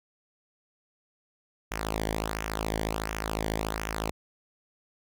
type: tone with flanger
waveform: sawtooth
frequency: 53.9 Hz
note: A1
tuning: 35 cents flat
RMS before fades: -32 dBFS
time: 1.71-4.11 s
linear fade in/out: 10 ms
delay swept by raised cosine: 0.23 to 0.78 ms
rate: 1.4 Hz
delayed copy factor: -0.75
effects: none